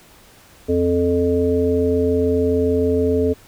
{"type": "harmonic tone", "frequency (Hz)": 87.31, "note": "F2", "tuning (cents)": 0, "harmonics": [1, 3, 5, 7], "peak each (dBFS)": [-23, -20, -17, -27], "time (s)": [0.68, 3.34], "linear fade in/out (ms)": 20, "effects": ["pink hiss -48 dBFS RMS until 3.47 s"]}